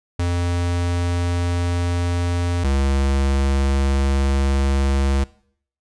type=tone pair in turn; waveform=square; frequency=87.31 / 68.34 Hz; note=F2 / C#2; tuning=0 / -24 cents; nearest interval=major third; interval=424 cents; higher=first; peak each=-19 / -17 dBFS; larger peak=second; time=0.19-2.64 / 2.64-5.24 s; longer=second; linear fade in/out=5 ms; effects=noise-tail reverb RT60 0.6 s tail -21 dB re dry + resampled to 22050 Hz